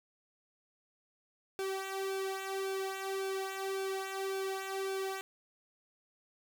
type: tone with flanger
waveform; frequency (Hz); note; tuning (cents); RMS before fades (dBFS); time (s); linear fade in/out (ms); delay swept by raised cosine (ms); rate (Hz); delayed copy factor
sawtooth; 385.9; G4; -27; -37; 1.59-5.21; 0; 1 to 2.4; 1.8; -0.7
effects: none